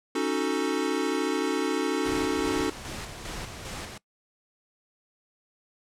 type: chord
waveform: square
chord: D# half-diminished seventh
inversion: third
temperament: equal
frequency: 277.2 / 311.1 / 370 / 440 Hz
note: C#4 / D#4 / F#4 / A4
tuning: 0 / 0 / 0 / 0 cents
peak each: -31 dBFS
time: 0.15-2.7 s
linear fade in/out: 5 ms
type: noise with tremolo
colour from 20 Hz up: pink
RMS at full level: -36 dBFS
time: 2.05-3.98 s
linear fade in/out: 5 ms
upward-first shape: square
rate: 2.5 Hz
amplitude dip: 40%
effects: noise-tail reverb RT60 0.1 s tail -21 dB re dry + low-pass 9000 Hz 12 dB/octave